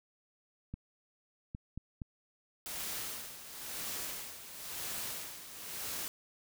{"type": "clicks", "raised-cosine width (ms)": 5, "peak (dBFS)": -28, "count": 4, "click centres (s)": [0.74, 1.549, 1.776, 2.018]}
{"type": "noise with tremolo", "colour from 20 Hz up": "white", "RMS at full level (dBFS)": -39, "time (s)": [2.66, 6.08], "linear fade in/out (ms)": 0, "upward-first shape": "sine", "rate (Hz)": 0.98, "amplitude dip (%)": 70}
{"effects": []}